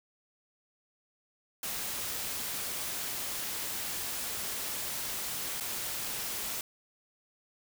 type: noise with dropouts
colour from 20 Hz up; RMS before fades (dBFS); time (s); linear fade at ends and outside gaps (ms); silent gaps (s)
white; -36; 1.63-6.61; 2; 5.601-5.607
effects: none